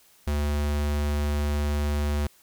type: tone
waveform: square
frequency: 73.42 Hz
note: D2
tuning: in tune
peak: -24 dBFS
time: 0.27-2.27 s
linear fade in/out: 5 ms
effects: white hiss -58 dBFS RMS until 2.42 s